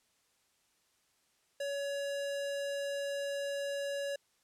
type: tone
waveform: square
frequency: 563 Hz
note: C#5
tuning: 27 cents sharp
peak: -35 dBFS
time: 1.6-4.16 s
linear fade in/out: 5 ms
effects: white hiss -73 dBFS RMS until 4.43 s + low-pass 10000 Hz 12 dB/octave